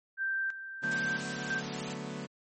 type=tone with tremolo; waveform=sine; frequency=1568 Hz; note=G6; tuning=in tune; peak=-29 dBFS; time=0.17-1.62 s; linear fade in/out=50 ms; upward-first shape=square; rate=1.5 Hz; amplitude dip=70%
type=chord; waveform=sawtooth; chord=B minor seventh; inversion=first; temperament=equal; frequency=146.83 / 185 / 220 / 246.9 Hz; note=D3 / F#3 / A3 / B3; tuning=0 / 0 / 0 / 0 cents; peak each=-39 dBFS; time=0.82-2.27 s; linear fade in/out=20 ms
type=noise; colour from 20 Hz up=white; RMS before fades=-41 dBFS; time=0.91-1.94 s; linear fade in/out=5 ms
effects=MP3 32 kbps